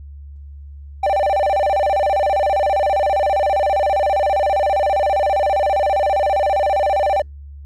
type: tone with vibrato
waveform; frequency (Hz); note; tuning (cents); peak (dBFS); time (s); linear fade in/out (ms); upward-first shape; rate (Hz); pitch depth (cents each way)
triangle; 681; F5; -44; -12; 1.03-7.22; 5; square; 15; 240
effects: added 71 Hz sine -33 dBFS peak until 7.65 s + Opus 48 kbps